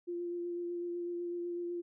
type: tone with vibrato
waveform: sine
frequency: 347.9 Hz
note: F4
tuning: 7 cents flat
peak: -35 dBFS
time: 0.07-1.82 s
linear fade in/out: 20 ms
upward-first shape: sine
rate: 8 Hz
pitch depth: 14 cents each way
effects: none